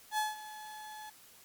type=tone with ADSR envelope; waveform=35% pulse; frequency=856 Hz; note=A5; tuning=48 cents flat; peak=-27 dBFS; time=0.11-1.1 s; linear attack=71 ms; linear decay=170 ms; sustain=-16 dB; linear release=8 ms; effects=white hiss -58 dBFS RMS until 1.44 s + Opus 48 kbps